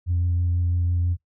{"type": "tone with vibrato", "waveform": "sine", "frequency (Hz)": 87.31, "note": "F2", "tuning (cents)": 0, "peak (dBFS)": -18, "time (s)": [0.06, 1.17], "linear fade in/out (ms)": 50, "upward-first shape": "triangle", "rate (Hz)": 6.1, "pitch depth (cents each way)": 18, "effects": ["noise-tail reverb RT60 0.1 s tail -19 dB re dry", "tanh soft clip ceiling -16 dBFS"]}